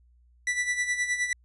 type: tone with tremolo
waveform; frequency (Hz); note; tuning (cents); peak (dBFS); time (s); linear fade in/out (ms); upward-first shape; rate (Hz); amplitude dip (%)
45% pulse; 1969; B6; -6; -23; 0.47-1.33; 2; sine; 9.6; 65
effects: added 60 Hz sine -57 dBFS peak until 1.44 s + resampled to 24000 Hz